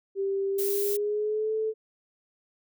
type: tone with pitch glide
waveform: sine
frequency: 392 to 437.5 Hz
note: G4 to A4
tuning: 0 to -10 cents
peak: -25 dBFS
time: 0.15-1.74 s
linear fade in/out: 50 ms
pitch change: +190 cents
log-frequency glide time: 0.52-1.54 s
type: noise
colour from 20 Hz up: violet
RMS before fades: -32 dBFS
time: 0.58-0.97 s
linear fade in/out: 10 ms
effects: none